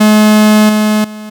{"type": "tone with level steps", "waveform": "45% pulse", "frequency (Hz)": 213.3, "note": "G#3", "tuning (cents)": 46, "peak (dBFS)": [-4, -8, -24], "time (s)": [0, 1.3], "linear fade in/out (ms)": 10, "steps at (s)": [0.69, 1.04], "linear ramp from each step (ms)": 5, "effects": []}